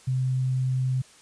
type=tone; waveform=sine; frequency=129.3 Hz; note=C3; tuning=20 cents flat; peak=-22 dBFS; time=0.07-1.02 s; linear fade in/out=10 ms; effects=white hiss -53 dBFS RMS until 1.21 s + resampled to 22050 Hz